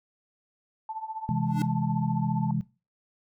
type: tone with tremolo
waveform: sine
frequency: 880 Hz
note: A5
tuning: in tune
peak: -29 dBFS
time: 0.89-2.51 s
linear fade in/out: 2 ms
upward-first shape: triangle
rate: 15 Hz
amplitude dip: 90%
type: chord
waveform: sine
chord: C augmented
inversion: none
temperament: equal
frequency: 130.81 / 164.81 / 207.7 Hz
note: C3 / E3 / G#3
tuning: 0 / 0 / 0 cents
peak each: -29 dBFS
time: 1.29-2.61 s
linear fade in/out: 0 ms
type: tone with exponential growth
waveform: square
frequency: 293.7 Hz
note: D4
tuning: in tune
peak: -27 dBFS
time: 1.45-1.62 s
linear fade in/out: 2 ms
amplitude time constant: 35 ms
effects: noise-tail reverb RT60 0.3 s tail -19 dB re dry